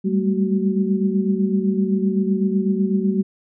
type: tone cluster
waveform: sine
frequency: 193.9 / 201.8 / 222.4 / 375.2 Hz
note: G3 / G#3 / A3 / F#4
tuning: -19 / -49 / +19 / +24 cents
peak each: -19 / -23 / -25 / -25 dBFS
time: 0.04-3.23 s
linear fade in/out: 20 ms
effects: none